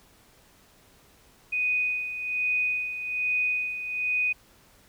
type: tone with tremolo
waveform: sine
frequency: 2489 Hz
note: D#7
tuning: in tune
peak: -22 dBFS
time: 1.52-4.33 s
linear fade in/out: 10 ms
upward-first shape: sine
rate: 1.2 Hz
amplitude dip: 65%
effects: pink hiss -58 dBFS RMS until 4.88 s